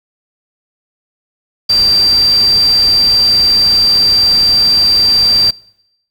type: tone in noise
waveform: sine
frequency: 4699 Hz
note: D8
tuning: in tune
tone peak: -7 dBFS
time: 1.69-5.51 s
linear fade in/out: 10 ms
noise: pink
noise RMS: -25 dBFS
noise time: 1.69-5.51 s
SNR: +15 dB
effects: noise-tail reverb RT60 0.8 s tail -24 dB re dry